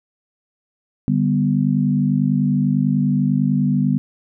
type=chord; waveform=sine; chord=G major; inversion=second; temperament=equal; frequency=146.83 / 196 / 246.9 Hz; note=D3 / G3 / B3; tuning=0 / 0 / 0 cents; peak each=-19 dBFS; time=1.08-3.98 s; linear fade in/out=0 ms; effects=none